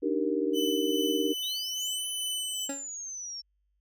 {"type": "chord", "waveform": "sine", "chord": "Eb major seventh", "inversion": "third", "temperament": "just", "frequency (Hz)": [291.7, 311.1, 388.9, 466.7], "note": ["D4", "Eb4", "G4", "Bb4"], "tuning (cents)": [-12, 0, -14, 2], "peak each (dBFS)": -31, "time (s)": [0.02, 1.34], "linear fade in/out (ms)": 20}
{"type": "tone with tremolo", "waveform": "40% pulse", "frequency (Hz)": 3006, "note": "F#7", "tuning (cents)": 27, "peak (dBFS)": -30, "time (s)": [0.53, 2.69], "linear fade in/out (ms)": 50, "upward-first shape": "sine", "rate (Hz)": 2.4, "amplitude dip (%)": 30}
{"type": "exponential two-way sweep", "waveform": "sine", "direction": "up then down", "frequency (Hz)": [3551, 9956, 5410], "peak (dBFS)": -36, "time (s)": [1.42, 3.42], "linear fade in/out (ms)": 20, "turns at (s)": 2.07}
{"type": "tone with exponential decay", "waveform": "25% pulse", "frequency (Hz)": 277.2, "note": "C#4", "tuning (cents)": 0, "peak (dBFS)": -27, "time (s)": [2.69, 2.91], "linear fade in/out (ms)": 5, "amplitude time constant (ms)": 46}
{"effects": ["added 50 Hz sine -70 dBFS peak until 3.8 s"]}